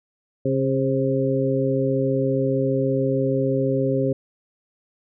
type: harmonic tone with a mistuned harmonic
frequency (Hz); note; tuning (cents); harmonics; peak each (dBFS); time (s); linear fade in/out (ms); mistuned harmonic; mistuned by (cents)
134.8; C#3; -48; 1 / 2 / 3 / 4; -24 / -24 / -24 / -24; 0.45-4.13; 5; 4; -27
effects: none